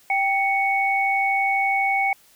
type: tone pair together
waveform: sine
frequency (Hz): 784 / 2222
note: G5 / C#7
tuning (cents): 0 / +4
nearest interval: octave + tritone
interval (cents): 1804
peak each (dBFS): -21 / -21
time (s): 0.1-2.13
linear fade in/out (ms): 2
effects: white hiss -55 dBFS RMS until 2.35 s

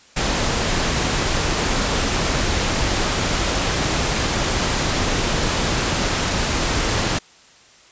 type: noise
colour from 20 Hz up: pink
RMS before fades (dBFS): -20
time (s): 0.16-7.19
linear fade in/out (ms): 10
effects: white hiss -49 dBFS RMS until 7.91 s + resampled to 16000 Hz

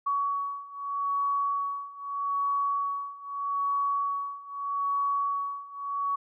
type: beating tone pair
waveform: sine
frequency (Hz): 1125 / 1125.8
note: C#6 / C#6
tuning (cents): +25 / +26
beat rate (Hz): 0.8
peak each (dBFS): -31 / -29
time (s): 0.06-6.16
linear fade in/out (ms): 10
effects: none

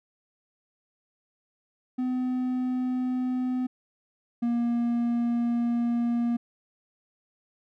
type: tone pair in turn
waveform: triangle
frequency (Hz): 253.2 / 236.8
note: B3 / A#3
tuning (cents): +43 / +27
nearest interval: minor second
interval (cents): 116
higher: first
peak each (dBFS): -23 / -21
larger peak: second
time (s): 1.98-3.67 / 4.42-6.37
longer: second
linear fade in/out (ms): 10
effects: none

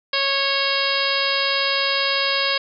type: harmonic tone with a mistuned harmonic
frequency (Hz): 551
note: C#5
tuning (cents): -11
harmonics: 1 / 2 / 3 / 4 / 5 / 6 / 7 / 8 / 9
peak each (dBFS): -27 / -27 / -27 / -27 / -27 / -27 / -27 / -27 / -27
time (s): 0.13-2.58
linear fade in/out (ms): 5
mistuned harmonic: 6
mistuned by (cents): -33
effects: none

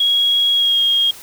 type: tone with pitch glide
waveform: sine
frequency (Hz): 3311 to 3254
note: G#7 to G#7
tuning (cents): -6 to -36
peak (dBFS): -12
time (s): 0-1.11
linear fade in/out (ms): 5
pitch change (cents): -30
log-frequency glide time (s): 0.53-0.79
effects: white hiss -38 dBFS RMS until 1.22 s

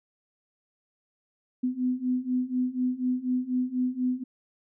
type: beating tone pair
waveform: sine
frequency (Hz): 250 / 254.1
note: B3 / B3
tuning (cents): +21 / +49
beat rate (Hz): 4.1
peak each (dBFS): -29 / -27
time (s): 1.63-4.24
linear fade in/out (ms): 10
effects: none

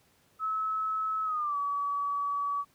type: tone with pitch glide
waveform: sine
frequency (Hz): 1295 to 1140.5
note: E6 to C#6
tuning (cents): -31 to +49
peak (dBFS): -28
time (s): 0.39-2.65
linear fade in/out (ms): 50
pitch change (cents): -220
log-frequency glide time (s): 1.24-1.57
effects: pink hiss -66 dBFS RMS until 2.74 s + high-pass 60 Hz 12 dB/octave

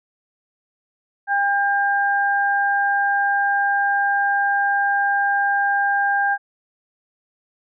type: tone pair together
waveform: sine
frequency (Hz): 802.8 / 1600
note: G5 / G6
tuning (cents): +41 / +35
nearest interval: octave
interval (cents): 1194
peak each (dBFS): -19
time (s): 1.27-6.38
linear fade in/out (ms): 50
effects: none

